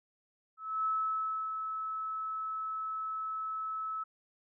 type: tone with ADSR envelope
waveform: sine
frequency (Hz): 1300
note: E6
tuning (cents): -24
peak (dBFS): -28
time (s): 0.57-4.04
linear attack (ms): 280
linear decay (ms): 650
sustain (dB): -6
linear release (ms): 12
effects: none